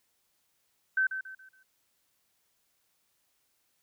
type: tone with echo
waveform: sine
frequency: 1539 Hz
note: G6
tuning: 32 cents flat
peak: -23 dBFS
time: 0.97-1.07 s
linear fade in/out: 5 ms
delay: 140 ms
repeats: 4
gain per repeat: -9 dB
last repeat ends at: 1.63 s
effects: white hiss -74 dBFS RMS until 3.82 s